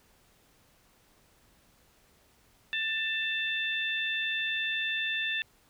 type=harmonic tone; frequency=888 Hz; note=A5; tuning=16 cents sharp; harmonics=2 / 3 / 4; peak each=-32 / -33 / -34 dBFS; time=2.73-5.42 s; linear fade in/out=0 ms; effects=pink hiss -64 dBFS RMS until 5.69 s